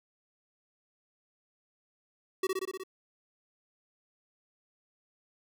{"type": "tone with echo", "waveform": "square", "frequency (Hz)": 378.8, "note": "F#4", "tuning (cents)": 41, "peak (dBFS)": -27, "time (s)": [2.43, 2.47], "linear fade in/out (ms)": 5, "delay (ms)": 61, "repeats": 6, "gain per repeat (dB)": -2, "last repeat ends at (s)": 2.836, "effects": []}